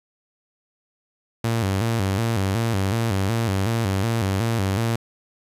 sawtooth tone with vibrato, 105.4 Hz, G#2, 26 cents sharp, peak -16 dBFS, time 1.44-4.96 s, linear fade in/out 5 ms, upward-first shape square, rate 2.7 Hz, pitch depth 150 cents each way, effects resampled to 32000 Hz + 8-bit

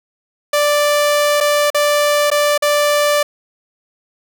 sawtooth tone with dropouts, 587.3 Hz, D5, in tune, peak -8 dBFS, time 0.53-3.23 s, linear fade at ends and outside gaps 5 ms, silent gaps 1.404-1.408 / 1.703-1.745 / 2.303-2.314 / 2.578-2.622 s, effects none

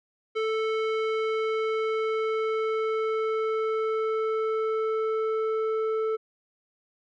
square tone with low-pass filter sweep, 440 Hz, A4, in tune, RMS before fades -27 dBFS, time 0.35-6.17 s, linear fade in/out 20 ms, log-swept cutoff 2700 to 1100 Hz, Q 1.2, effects none

